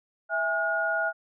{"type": "tone cluster", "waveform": "sine", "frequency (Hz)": [656, 820, 1436], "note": ["E5", "G#5", "F6"], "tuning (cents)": [-9, -22, 48], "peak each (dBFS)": [-29, -33, -26], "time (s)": [0.29, 1.13], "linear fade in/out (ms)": 50, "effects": []}